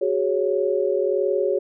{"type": "chord", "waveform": "sine", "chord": "F# suspended second", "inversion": "none", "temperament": "equal with one note detuned", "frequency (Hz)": [373.9, 415.3, 554.4], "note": ["F#4", "G#4", "C#5"], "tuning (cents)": [18, 0, 0], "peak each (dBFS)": -23, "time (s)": [0.01, 1.59], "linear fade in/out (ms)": 10, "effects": []}